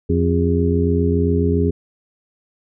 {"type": "harmonic tone with a mistuned harmonic", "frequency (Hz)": 87.31, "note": "F2", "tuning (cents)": 0, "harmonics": [1, 2, 3, 4, 5], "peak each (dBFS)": [-18, -21, -21, -27, -20], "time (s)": [0.09, 1.71], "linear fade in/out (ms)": 10, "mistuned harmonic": 5, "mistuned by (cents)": -100, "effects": []}